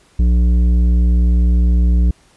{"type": "tone with tanh clipping", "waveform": "sine", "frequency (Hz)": 59.8, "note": "A#1", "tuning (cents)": 45, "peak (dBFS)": -11, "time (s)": [0.19, 2.11], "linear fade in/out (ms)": 5, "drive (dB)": 10, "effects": ["pink hiss -52 dBFS RMS until 2.36 s", "resampled to 24000 Hz"]}